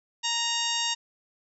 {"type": "harmonic tone with a mistuned harmonic", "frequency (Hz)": 930, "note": "A#5", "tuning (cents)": -4, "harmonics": [1, 2, 3, 4, 5, 6, 7, 8], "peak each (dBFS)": [-34, -36, -31, -31, -36, -34, -36, -36], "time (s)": [0.23, 0.95], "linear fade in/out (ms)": 20, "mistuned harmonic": 3, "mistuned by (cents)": 23, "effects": []}